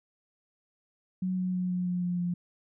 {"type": "tone with pitch steps", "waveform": "sine", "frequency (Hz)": [185, 183.4, 181.82, 180.25, 178.7, 177.16, 175.63], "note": ["F#3", "F#3", "F#3", "F#3", "F3", "F3", "F3"], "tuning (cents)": [0, -15, -30, -45, 40, 25, 10], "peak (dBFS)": -27, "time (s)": [1.22, 2.34], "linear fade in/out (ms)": 5, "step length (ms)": 160, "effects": []}